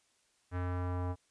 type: tone with low-pass filter sweep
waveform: square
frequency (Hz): 90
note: F#2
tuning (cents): -47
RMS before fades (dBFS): -35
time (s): 0.51-1.16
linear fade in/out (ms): 50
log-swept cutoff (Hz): 1600 to 970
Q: 1.9
effects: white hiss -72 dBFS RMS until 1.3 s + resampled to 22050 Hz